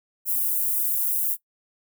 white high-pass noise, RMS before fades -24 dBFS, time 0.25-1.37 s, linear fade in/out 50 ms, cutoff 11000 Hz, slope 24 dB/octave, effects noise-tail reverb RT60 0.1 s tail -19 dB re dry

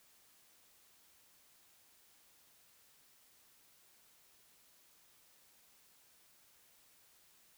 silence, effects white hiss -67 dBFS RMS until 7.57 s

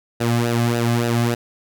sawtooth tone with flanger, 118.1 Hz, A#2, 23 cents sharp, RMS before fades -19 dBFS, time 0.2-1.35 s, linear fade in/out 10 ms, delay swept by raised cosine 0.9 to 2.2 ms, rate 3.5 Hz, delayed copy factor -0.7, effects none

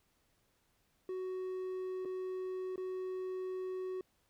triangle tone with dropouts, 371.9 Hz, F#4, 9 cents sharp, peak -35 dBFS, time 1.09-4.01 s, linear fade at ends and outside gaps 2 ms, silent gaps 2.05-2.055 / 2.759-2.778 s, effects pink hiss -75 dBFS RMS until 4.29 s

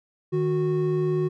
triangle tone pair together, 154.35 / 367.1 Hz, D#3 / F#4, -14 / -14 cents, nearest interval octave + minor third, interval 1500 cents, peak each -23 / -21 dBFS, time 0.32-1.29 s, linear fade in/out 20 ms, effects none

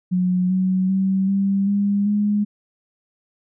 sine tone with pitch steps, 181.8 / 186.59 / 191.5 / 196.54 / 201.7 / 207 Hz, F#3 / F#3 / G3 / G3 / G3 / G#3, -30 / +15 / -40 / +5 / +50 / -5 cents, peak -16 dBFS, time 0.11-2.45 s, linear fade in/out 20 ms, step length 390 ms, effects none

